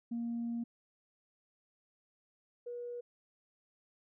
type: tone pair in turn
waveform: sine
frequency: 234.4 / 482.5 Hz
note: A#3 / B4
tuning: +10 / -40 cents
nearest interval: octave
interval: 1250 cents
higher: second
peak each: -33 / -39 dBFS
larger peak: first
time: 0.11-0.64 / 2.66-3.01 s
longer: first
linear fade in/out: 10 ms
effects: tanh soft clip ceiling -31 dBFS